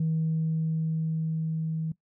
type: tone with level ramp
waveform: sine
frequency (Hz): 160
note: D#3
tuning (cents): +49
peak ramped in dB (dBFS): -22 to -27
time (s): 0-1.92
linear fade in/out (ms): 5
effects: noise-tail reverb RT60 0.1 s tail -19 dB re dry + tanh soft clip ceiling -20 dBFS